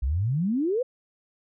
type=exponential sweep; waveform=sine; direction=up; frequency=58.8 to 530 Hz; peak=-22 dBFS; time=0.02-0.83 s; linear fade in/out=10 ms; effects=none